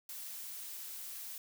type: noise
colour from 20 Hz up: blue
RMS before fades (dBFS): -45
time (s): 0.09-1.38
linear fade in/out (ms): 2
effects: none